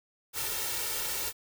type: noise with comb filter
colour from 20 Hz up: white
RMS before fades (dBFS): -33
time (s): 0.33-1.33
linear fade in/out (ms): 50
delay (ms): 2.2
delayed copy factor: +0.7
effects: none